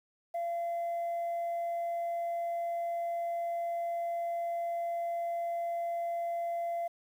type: tone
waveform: sine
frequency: 684 Hz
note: F5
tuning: 36 cents flat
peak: -29 dBFS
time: 0.34-6.88 s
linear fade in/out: 10 ms
effects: tanh soft clip ceiling -30 dBFS + 10-bit